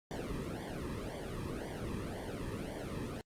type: noise with flanger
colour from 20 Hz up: brown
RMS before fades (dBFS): -40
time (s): 0.11-3.21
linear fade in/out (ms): 0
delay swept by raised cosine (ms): 0.75 to 1.4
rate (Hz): 1.9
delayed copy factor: -0.95
effects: low-pass 12000 Hz 12 dB/octave + Opus 48 kbps